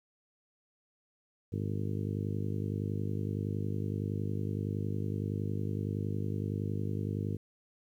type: harmonic tone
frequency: 50.8 Hz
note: G#1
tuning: 38 cents flat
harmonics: 2 / 3 / 4 / 5 / 6 / 7 / 8 / 9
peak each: -34 / -38 / -40 / -42 / -44 / -45 / -46 / -47 dBFS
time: 1.52-7.37 s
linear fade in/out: 10 ms
effects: 11-bit